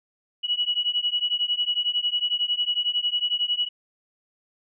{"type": "beating tone pair", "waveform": "sine", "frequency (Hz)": [2923, 2934], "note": ["F#7", "F#7"], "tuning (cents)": [-22, -15], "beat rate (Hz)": 11, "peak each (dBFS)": -25, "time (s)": [0.43, 3.69], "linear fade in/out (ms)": 20, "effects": []}